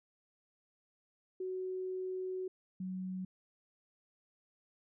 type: tone pair in turn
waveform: sine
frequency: 372.1 / 186.05 Hz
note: F#4 / F#3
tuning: +10 / +10 cents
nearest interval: octave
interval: 1200 cents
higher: first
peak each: -36 / -37 dBFS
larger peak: first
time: 1.4-2.48 / 2.8-3.25 s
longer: first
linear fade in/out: 5 ms
effects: none